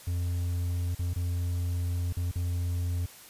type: tone with dropouts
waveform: triangle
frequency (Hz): 87.6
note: F2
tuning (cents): +6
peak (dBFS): -25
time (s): 0.07-3.06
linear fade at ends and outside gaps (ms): 5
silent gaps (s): 0.949-0.991 / 1.136-1.16 / 2.127-2.168 / 2.314-2.356
effects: white hiss -50 dBFS RMS until 3.29 s + resampled to 32000 Hz